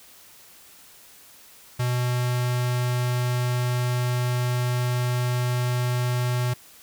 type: tone with notch filter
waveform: square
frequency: 123.6 Hz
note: B2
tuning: 2 cents sharp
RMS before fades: -24 dBFS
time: 1.79-6.54 s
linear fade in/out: 10 ms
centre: 280 Hz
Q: 0.96
effects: white hiss -50 dBFS RMS until 6.82 s